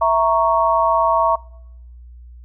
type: chord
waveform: sine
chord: A# diminished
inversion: second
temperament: equal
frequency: 659.3 / 932.3 / 1108.7 Hz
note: E5 / A#5 / C#6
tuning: 0 / 0 / 0 cents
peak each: -17 dBFS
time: 0.01-1.36 s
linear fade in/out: 10 ms
effects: noise-tail reverb RT60 0.8 s tail -25 dB re dry + added 60 Hz sine -37 dBFS peak until 2.44 s